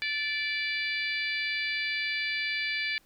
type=harmonic tone; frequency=583 Hz; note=D5; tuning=13 cents flat; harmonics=3 / 4 / 5 / 6 / 7 / 8; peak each=-34 / -31 / -41 / -39 / -40 / -39 dBFS; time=0.02-2.98 s; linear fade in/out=0 ms; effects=pink hiss -64 dBFS RMS until 3.05 s